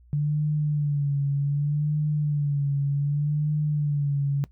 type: tone with vibrato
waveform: sine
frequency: 145.6 Hz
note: D3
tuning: 15 cents flat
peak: -21 dBFS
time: 0.13-4.44 s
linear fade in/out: 0 ms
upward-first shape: sine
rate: 0.66 Hz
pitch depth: 61 cents each way
effects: noise-tail reverb RT60 0.1 s tail -20 dB re dry + added 60 Hz sine -51 dBFS peak until 4.51 s